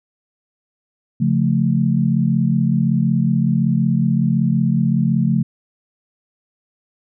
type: chord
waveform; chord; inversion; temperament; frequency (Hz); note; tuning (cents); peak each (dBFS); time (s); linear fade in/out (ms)
sine; Db augmented; none; equal; 138.59 / 174.61 / 220; Db3 / F3 / A3; 0 / 0 / 0; -18; 1.2-5.43; 10
effects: none